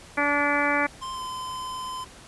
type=harmonic tone; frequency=289 Hz; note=D4; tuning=28 cents flat; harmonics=1 / 2 / 3 / 4 / 5 / 6 / 7 / 8; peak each=-29 / -29 / -29 / -29 / -29 / -29 / -29 / -29 dBFS; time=0.17-0.87 s; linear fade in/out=10 ms
type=tone with pitch glide; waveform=square; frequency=1046.5 to 1025 Hz; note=C6 to C6; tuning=0 to -36 cents; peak=-32 dBFS; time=1.01-2.05 s; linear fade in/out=20 ms; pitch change=-36 cents; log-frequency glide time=1.13-1.21 s
effects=pink hiss -47 dBFS RMS until 2.27 s + resampled to 24000 Hz